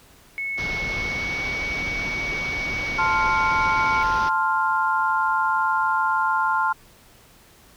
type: tone with pitch glide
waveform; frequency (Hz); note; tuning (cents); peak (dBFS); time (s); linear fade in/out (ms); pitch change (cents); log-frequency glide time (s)
sine; 2200 to 2244; C#7 to C#7; -14 to +21; -25; 0.38-4.03; 0; +35; 0.89-1.45
type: low-pass noise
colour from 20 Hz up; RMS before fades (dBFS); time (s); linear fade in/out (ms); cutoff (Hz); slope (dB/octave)
pink; -32; 0.57-4.3; 20; 6100; 96
type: chord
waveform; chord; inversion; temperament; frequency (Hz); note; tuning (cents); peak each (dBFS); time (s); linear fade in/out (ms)
sine; F major; first; equal; 880 / 1046.5 / 1396.9; A5 / C6 / F6; 0 / 0 / 0; -23; 2.98-6.73; 10
effects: pink hiss -52 dBFS RMS until 7.76 s